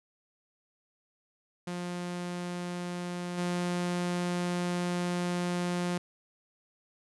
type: tone with level steps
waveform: sawtooth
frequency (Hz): 176.7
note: F3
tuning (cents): +21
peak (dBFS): -30 / -25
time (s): 1.67-5.98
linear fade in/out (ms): 5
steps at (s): 3.37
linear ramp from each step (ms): 20
effects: resampled to 24000 Hz